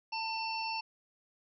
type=harmonic tone; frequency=896 Hz; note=A5; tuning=31 cents sharp; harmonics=1 / 3 / 5 / 6; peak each=-36 / -39 / -43 / -43 dBFS; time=0.12-0.81 s; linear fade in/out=10 ms; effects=none